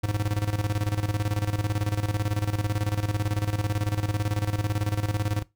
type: tone with tremolo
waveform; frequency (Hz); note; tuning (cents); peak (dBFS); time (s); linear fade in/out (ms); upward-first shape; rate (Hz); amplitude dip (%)
square; 103.83; G#2; 0; -23; 0.03-5.43; 10; square; 18; 75
effects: noise-tail reverb RT60 0.2 s tail -20 dB re dry